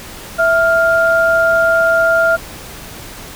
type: tone pair together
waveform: sine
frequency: 660 / 1400.7 Hz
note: E5 / F6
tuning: +2 / +5 cents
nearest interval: octave + minor second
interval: 1303 cents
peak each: -12 dBFS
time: 0.38-2.37 s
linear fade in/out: 20 ms
effects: pink hiss -32 dBFS RMS until 3.35 s